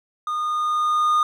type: tone with level ramp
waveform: triangle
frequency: 1224 Hz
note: D#6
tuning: 29 cents flat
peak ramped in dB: -21 to -13 dBFS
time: 0.27-1.23 s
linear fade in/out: 2 ms
effects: none